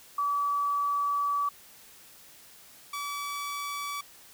sine / sawtooth tone pair in turn, 1147 / 1147 Hz, D6 / D6, -41 / -41 cents, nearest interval unison, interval 0 cents, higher neither, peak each -25 / -29 dBFS, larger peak first, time 0.18-1.49 / 2.93-4.01 s, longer first, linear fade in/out 5 ms, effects white hiss -53 dBFS RMS until 4.33 s

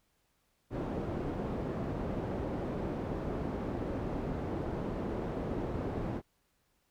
white low-pass noise, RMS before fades -36 dBFS, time 0.7-6.22 s, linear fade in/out 50 ms, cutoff 420 Hz, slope 12 dB/octave, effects pink hiss -75 dBFS RMS until 6.9 s

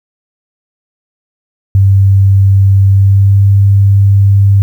sine tone with pitch glide, 97.7 to 99.29 Hz, G2 to G2, -5 to +23 cents, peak -3 dBFS, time 1.75-4.62 s, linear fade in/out 0 ms, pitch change +28 cents, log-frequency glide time 2.9-3.43 s, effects 7-bit

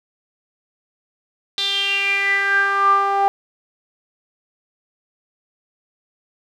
sawtooth tone with band-pass filter sweep, 396.6 Hz, G4, 20 cents sharp, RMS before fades -18 dBFS, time 1.58-3.28 s, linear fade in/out 0 ms, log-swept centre 3800 to 850 Hz, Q 8.8, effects none

